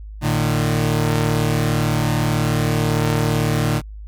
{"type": "tone pair together", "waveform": "sawtooth", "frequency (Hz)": [113.6, 151.64], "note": ["A#2", "D#3"], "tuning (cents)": [-44, -44], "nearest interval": "perfect fourth", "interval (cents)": 500, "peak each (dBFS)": -15, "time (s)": [0.21, 3.82], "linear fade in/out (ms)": 50, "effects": ["added 52 Hz sine -31 dBFS peak until 4.07 s", "MP3 96 kbps"]}